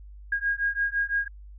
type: beating tone pair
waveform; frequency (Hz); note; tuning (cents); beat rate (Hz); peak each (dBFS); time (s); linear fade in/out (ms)
sine; 1629 / 1634.9; G#6 / G#6; -34 / -28; 5.9; -27; 0.32-1.28; 5
effects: added 50 Hz sine -42 dBFS peak until 1.58 s